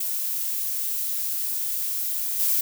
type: noise with level steps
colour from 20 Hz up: violet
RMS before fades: -27 / -22 dBFS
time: 0-2.61 s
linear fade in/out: 5 ms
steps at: 2.39 s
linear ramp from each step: 10 ms
effects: none